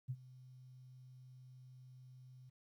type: tone with ADSR envelope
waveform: sine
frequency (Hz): 128.1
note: C3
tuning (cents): -36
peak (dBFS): -36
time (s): 0.08-2.5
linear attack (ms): 22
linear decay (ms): 53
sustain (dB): -19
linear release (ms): 12
effects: 13-bit